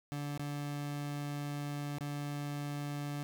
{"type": "tone with dropouts", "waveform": "30% pulse", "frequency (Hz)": 144.9, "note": "D3", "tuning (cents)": -23, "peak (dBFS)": -34, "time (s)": [0.12, 3.23], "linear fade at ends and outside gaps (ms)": 0, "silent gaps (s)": [[0.376, 0.395], [1.984, 2.008]], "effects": []}